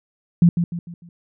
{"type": "tone with echo", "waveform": "sine", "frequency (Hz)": 171.5, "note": "F3", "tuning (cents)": -31, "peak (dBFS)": -8, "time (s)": [0.42, 0.49], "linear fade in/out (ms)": 2, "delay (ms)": 150, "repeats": 4, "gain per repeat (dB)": -8, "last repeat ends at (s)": 1.09, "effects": []}